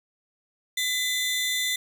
sawtooth tone pair together, 2014 / 3552 Hz, B6 / A7, +33 / +16 cents, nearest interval minor seventh, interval 983 cents, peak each -24 dBFS, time 0.77-1.76 s, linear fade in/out 5 ms, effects none

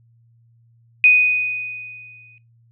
sine tone with exponential decay, 2489 Hz, D#7, in tune, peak -7 dBFS, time 1.04-2.38 s, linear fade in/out 1 ms, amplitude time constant 290 ms, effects noise-tail reverb RT60 0.2 s tail -18 dB re dry + added 116 Hz sine -52 dBFS peak until 2.71 s

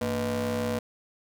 30% pulse ring-modulated tone, 131.4 Hz, C3, 8 cents sharp, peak -21 dBFS, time 0.01-0.79 s, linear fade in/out 5 ms, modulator 361 Hz, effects none

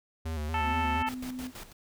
square tone with vibrato, 77.78 Hz, D#2, in tune, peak -32 dBFS, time 0.25-1.03 s, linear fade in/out 10 ms, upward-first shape square, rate 4.2 Hz, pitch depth 58 cents each way
harmonic tone, 440.5 Hz, A4, 2 cents sharp, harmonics 2 / 3 / 4 / 5 / 6 / 7, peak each -29 / -36 / -39 / -40 / -38 / -44 dBFS, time 0.54-1.09 s, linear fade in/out 2 ms
sine tone, 254 Hz, B3, 49 cents sharp, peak -35 dBFS, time 0.63-1.52 s, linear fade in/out 50 ms
pink noise with tremolo, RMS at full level -42 dBFS, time 1.06-1.73 s, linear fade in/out 20 ms, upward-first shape square, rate 6.1 Hz, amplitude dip 75%
effects none

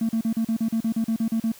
triangle tone bursts, 225 Hz, A3, 39 cents sharp, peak -17 dBFS, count 13, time 0.01-1.519 s, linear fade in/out 5 ms, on 81 ms, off 38 ms, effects tanh soft clip ceiling -16 dBFS + white hiss -48 dBFS RMS until 1.59 s

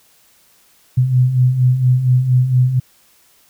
sine beating tone pair, 123.47 / 127.77 Hz, B2 / C3, 0 / -41 cents, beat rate 4.3 Hz, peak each -18 / -11 dBFS, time 0.97-2.8 s, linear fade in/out 10 ms, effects white hiss -53 dBFS RMS until 3.49 s

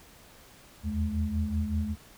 sine tone cluster, 78 / 83.3 / 212.8 Hz, D#2 / E2 / G#3, +5 / +19 / +42 cents, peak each -31 dBFS, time 0.83-1.96 s, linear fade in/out 50 ms, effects pink hiss -54 dBFS RMS until 2.17 s

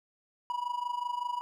triangle tone with amplitude modulation, 973 Hz, B5, 26 cents flat, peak -26 dBFS, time 0.5-1.41 s, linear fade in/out 0 ms, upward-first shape sine, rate 25.3 Hz, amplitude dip 80%, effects none

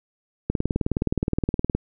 click train, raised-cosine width 3 ms, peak -9 dBFS, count 25, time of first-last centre 0.5-1.75 s, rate 19.2 Hz, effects none

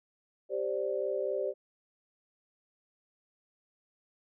sine chord, G suspended fourth, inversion none, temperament equal, 392 / 523.3 / 587.3 Hz, G4 / C5 / D5, 0 / 0 / 0 cents, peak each -34 dBFS, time 0.49-1.54 s, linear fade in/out 50 ms, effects none

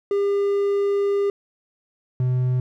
triangle tone pair in turn, 401.7 / 126.53 Hz, G4 / B2, +42 / +42 cents, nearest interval octave + minor sixth, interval 2000 cents, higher first, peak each -16 dBFS, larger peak neither, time 0.11-1.3 / 2.2-2.6 s, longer first, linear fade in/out 2 ms, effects none

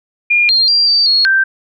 sine tone with pitch steps, 2417 / 4203 / 4745 / 4639 / 4313 / 1565 Hz, D7 / C8 / D8 / D8 / C#8 / G6, +49 / +7 / +17 / -22 / -48 / -3 cents, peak -8 dBFS, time 0.3-1.44 s, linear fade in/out 10 ms, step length 190 ms, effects none

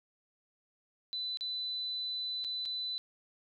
sine tone with dropouts, 4000 Hz, B7, 21 cents sharp, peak -34 dBFS, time 1.13-2.98 s, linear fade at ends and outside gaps 0 ms, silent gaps 1.372-1.409 / 2.441-2.447 / 2.653-2.658 s, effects none

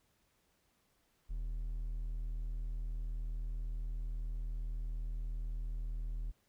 triangle tone, 40 Hz, D#1, 49 cents sharp, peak -34 dBFS, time 1.29-6.32 s, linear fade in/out 20 ms, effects pink hiss -75 dBFS RMS until 6.48 s

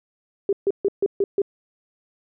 sine tone bursts, 397.5 Hz, G4, 24 cents sharp, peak -16 dBFS, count 6, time 0.49-1.418 s, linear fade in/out 2 ms, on 38 ms, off 140 ms, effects none

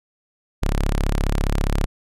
sawtooth tone, 34.8 Hz, C#1, 8 cents sharp, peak -14 dBFS, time 0.62-1.86 s, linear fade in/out 10 ms, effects resampled to 32000 Hz

